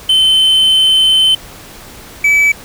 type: tone pair in turn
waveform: triangle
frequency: 3070 / 2296 Hz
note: G7 / D7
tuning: -37 / -40 cents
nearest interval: perfect fourth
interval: 503 cents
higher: first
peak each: -5 dBFS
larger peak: neither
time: 0.09-1.35 / 2.24-2.52 s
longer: first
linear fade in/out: 5 ms
effects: pink hiss -34 dBFS RMS until 2.64 s